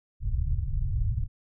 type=low-pass noise; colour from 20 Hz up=pink; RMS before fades=-27 dBFS; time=0.2-1.28 s; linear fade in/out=50 ms; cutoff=130 Hz; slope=48 dB/octave; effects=none